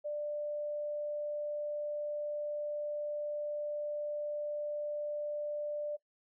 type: tone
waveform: sine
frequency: 592 Hz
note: D5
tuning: 14 cents sharp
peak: -34 dBFS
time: 0.04-5.97 s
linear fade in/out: 20 ms
effects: noise-tail reverb RT60 0.1 s tail -19 dB re dry